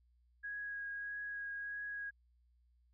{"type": "tone with vibrato", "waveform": "sine", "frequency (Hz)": 1651, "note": "G#6", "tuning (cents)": -11, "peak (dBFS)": -40, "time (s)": [0.43, 2.11], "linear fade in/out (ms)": 20, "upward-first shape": "triangle", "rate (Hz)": 1.6, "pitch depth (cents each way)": 15, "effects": ["added 60 Hz sine -68 dBFS peak until 2.93 s"]}